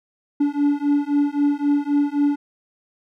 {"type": "beating tone pair", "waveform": "triangle", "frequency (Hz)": [286.5, 290.3], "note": ["D4", "D4"], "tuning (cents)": [-43, -20], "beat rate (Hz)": 3.8, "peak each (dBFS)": -18, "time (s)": [0.4, 2.36], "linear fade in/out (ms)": 10, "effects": []}